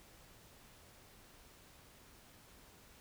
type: silence
effects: pink hiss -61 dBFS RMS until 3 s